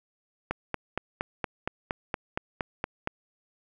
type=click train; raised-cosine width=0.5 ms; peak=-13 dBFS; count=12; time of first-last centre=0.51-3.074 s; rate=4.29 Hz; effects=none